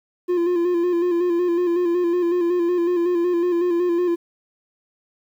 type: tone with vibrato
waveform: triangle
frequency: 349.1 Hz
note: F4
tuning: 1 cent flat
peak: -15 dBFS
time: 0.28-4.16 s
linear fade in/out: 20 ms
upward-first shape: square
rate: 5.4 Hz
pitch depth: 38 cents each way
effects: 9-bit